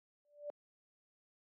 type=tone with exponential growth; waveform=sine; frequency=586 Hz; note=D5; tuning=4 cents flat; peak=-37 dBFS; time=0.25-0.5 s; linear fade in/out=0 ms; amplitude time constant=53 ms; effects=high-pass 300 Hz 12 dB/octave